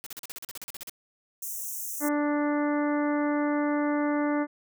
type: noise bursts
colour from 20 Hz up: white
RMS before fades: -39 dBFS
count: 14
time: 0.04-0.896 s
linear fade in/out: 0 ms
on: 24 ms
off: 40 ms
type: high-pass noise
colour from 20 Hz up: white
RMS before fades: -35 dBFS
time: 1.42-2.09 s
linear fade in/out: 5 ms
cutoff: 5800 Hz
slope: 96 dB/octave
type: harmonic tone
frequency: 293.7 Hz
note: D4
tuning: in tune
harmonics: 1 / 2 / 3 / 4 / 5 / 6 / 7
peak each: -25 / -31 / -35 / -37 / -39 / -41 / -42 dBFS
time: 2-4.47 s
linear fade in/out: 50 ms
effects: none